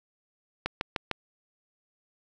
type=click train; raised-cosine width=0.3 ms; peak=-12 dBFS; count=4; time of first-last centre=0.66-1.113 s; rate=6.62 Hz; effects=none